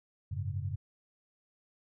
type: chord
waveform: sine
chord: F# suspended second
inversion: none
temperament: equal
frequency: 92.5 / 103.83 / 138.59 Hz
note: F#2 / G#2 / C#3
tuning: 0 / 0 / 0 cents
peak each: -36 / -37 / -39 dBFS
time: 0.31-0.76 s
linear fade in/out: 10 ms
effects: none